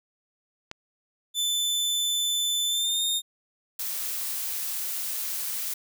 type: click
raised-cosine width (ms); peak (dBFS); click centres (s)
0.2; -18; 0.714
type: tone with pitch glide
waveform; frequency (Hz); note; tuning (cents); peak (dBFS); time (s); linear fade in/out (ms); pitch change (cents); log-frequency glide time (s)
sawtooth; 3520 to 3667; A7 to A#7; 0 to -29; -21; 1.34-3.22; 50; +71; 2.67-3.03
type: noise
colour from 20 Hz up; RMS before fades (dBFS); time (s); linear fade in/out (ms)
blue; -31; 3.79-5.74; 5
effects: none